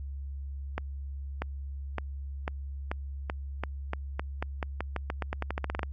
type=accelerating click train; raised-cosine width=0.5 ms; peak=-16 dBFS; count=24; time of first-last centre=0.78-5.831 s; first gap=640 ms; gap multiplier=0.88; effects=added 69 Hz sine -35 dBFS peak until 5.92 s